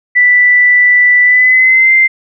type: tone with pitch glide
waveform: sine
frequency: 1975.5 to 2086 Hz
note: B6 to C7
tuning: 0 to -6 cents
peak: -4 dBFS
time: 0.15-2.08 s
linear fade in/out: 20 ms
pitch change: +94 cents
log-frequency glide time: 1.23-1.93 s
effects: none